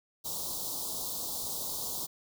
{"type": "band-stop noise", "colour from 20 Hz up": "white", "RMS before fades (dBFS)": -36, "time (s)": [0.24, 2.07], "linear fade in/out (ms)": 20, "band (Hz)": [1100, 3600], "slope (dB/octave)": 48, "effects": []}